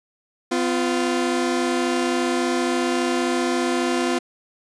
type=tone pair together; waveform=sawtooth; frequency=253.4 / 348.3 Hz; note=B3 / F4; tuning=+45 / -5 cents; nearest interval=tritone; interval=550 cents; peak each=-19 / -18 dBFS; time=0.51-4.19 s; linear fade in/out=10 ms; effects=resampled to 22050 Hz